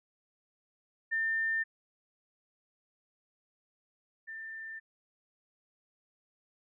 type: tone pair in turn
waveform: sine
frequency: 1800 / 1788.6 Hz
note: A6 / A6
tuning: +39 / +28 cents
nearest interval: unison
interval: 11 cents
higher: first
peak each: -28 / -40 dBFS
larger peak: first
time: 1.11-1.64 / 4.27-4.8 s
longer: neither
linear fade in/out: 20 ms
effects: none